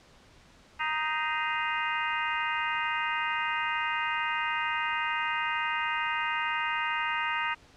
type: harmonic tone with a mistuned harmonic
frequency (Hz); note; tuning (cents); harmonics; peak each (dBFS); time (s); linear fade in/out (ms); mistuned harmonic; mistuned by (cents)
311.1; D#4; 0; 3 / 4 / 5 / 6 / 7 / 8 / 9; -33 / -34 / -35 / -36 / -36 / -37 / -38; 0.79-7.55; 20; 7; -87
effects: pink hiss -57 dBFS RMS until 7.76 s + low-pass 6000 Hz 12 dB/octave